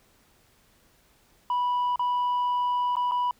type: tone with dropouts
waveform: sine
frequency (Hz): 983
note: B5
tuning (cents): -8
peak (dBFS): -20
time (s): 1.5-3.31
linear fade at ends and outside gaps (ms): 2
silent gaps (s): 1.959-1.994 / 2.956-2.967 / 3.112-3.118
effects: tanh soft clip ceiling -22 dBFS + pink hiss -62 dBFS RMS until 3.39 s